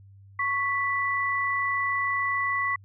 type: tone pair together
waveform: sine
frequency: 1108.7 / 1975.5 Hz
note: C#6 / B6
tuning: 0 / 0 cents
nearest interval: minor seventh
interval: 1000 cents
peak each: -27 / -26 dBFS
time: 0.39-2.76 s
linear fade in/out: 5 ms
effects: added 98 Hz sine -48 dBFS peak until 2.84 s